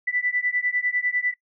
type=beating tone pair; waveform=sine; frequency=1975.5 / 1985.5 Hz; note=B6 / B6; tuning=0 / +9 cents; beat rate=10 Hz; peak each=-25 dBFS; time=0.07-1.34 s; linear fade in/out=10 ms; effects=noise-tail reverb RT60 0.1 s tail -20 dB re dry